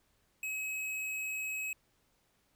sine tone with hard clipping, 2557 Hz, D#7, 47 cents sharp, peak -36 dBFS, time 0.43-1.73 s, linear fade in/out 2 ms, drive 17 dB, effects pink hiss -73 dBFS RMS until 2.55 s

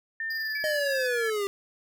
sine tone with pitch glide, 1800 to 1710.8 Hz, A6 to A6, +39 to -49 cents, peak -29 dBFS, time 0.2-1.3 s, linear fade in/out 2 ms, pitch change -88 cents, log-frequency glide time 0.35-0.66 s
square tone with tremolo, 4883 Hz, D#8, 33 cents flat, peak -35 dBFS, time 0.3-1.07 s, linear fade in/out 5 ms, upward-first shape square, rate 20 Hz, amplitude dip 45%
sine tone with exponential decay, 2293 Hz, D7, 42 cents flat, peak -34 dBFS, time 0.55-0.9 s, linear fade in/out 5 ms, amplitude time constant 74 ms
square linear sweep, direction down, 622.3 to 392 Hz, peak -27 dBFS, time 0.64-1.47 s, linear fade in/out 0 ms
effects none

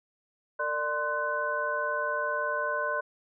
sine tone cluster, 456.2 / 594 / 1040 / 1502 Hz, A#4 / D5 / C6 / F#6, -37 / +20 / -11 / +26 cents, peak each -39 / -32 / -32 / -31 dBFS, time 0.59-3.01 s, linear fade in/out 10 ms, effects none

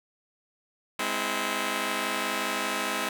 5% pulse chord, Ab augmented, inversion none, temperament just, 207.7 / 259.6 / 324.5 Hz, Ab3 / C4 / E4, 0 / -13 / -27 cents, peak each -21 dBFS, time 0.99-3.09 s, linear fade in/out 2 ms, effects none

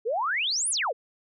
sine exponential two-way sweep, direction up then down, 415.3 to 10890 to 415.3 Hz, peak -24 dBFS, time 0.05-0.93 s, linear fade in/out 20 ms, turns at 0.7 s, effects none

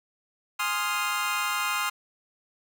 25% pulse chord, F minor seventh, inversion first, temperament equal, 830.6 / 1046.5 / 1244.5 / 1396.9 Hz, Ab5 / C6 / Eb6 / F6, 0 / 0 / 0 / 0 cents, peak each -32 / -27 / -27 / -27 dBFS, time 0.59-1.9 s, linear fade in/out 10 ms, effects none

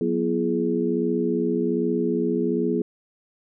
sine tone cluster, 181.3 / 243.8 / 338.7 / 420 Hz, F#3 / B3 / E4 / G#4, -35 / -22 / +47 / +19 cents, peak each -28 / -25 / -26 / -25 dBFS, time 0.01-2.82 s, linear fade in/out 2 ms, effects none

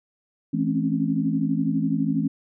sine tone cluster, 164 / 214.8 / 263.6 / 275.7 Hz, E3 / A3 / C4 / C#4, -9 / -41 / +13 / -9 cents, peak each -26 dBFS, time 0.53-2.28 s, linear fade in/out 10 ms, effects none

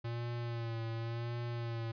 square tone with vibrato, 116.54 Hz, A#2, in tune, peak -37 dBFS, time 0.04-1.92 s, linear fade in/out 10 ms, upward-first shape sine, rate 0.91 Hz, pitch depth 39 cents each way, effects resampled to 11025 Hz

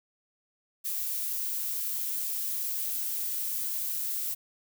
violet noise, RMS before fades -32 dBFS, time 0.84-4.35 s, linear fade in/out 20 ms, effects none

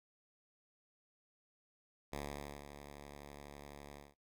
5% pulse tone with ADSR envelope, 71.9 Hz, D2, 36 cents flat, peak -29 dBFS, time 2.12-4.15 s, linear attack 15 ms, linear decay 500 ms, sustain -10 dB, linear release 190 ms, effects noise-tail reverb RT60 0.1 s tail -17 dB re dry

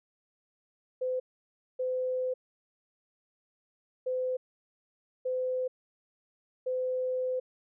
sine tone bursts at uneven times, 510 Hz, C5, 44 cents flat, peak -28 dBFS, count 5, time 1.01-1.2 / 1.79-2.34 / 4.06-4.37 / 5.25-5.68 / 6.66-7.4 s, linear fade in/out 10 ms, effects none

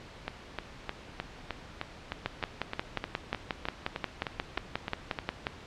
two click trains, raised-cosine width 0.3 ms, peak -16 / -13 dBFS, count 17 / 19, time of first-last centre 0.28-5.188 / 2.26-5.469 s, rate 3.26 / 5.61 Hz, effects pink hiss -48 dBFS RMS until 5.66 s + low-pass 4000 Hz 12 dB/octave

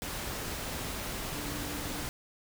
sine tone in noise, 292.8 Hz, D4, 5 cents flat, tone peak -42 dBFS, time 1.36-2.02 s, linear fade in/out 0 ms, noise pink, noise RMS -37 dBFS, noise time 0.02-2.09 s, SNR -8 dB, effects none

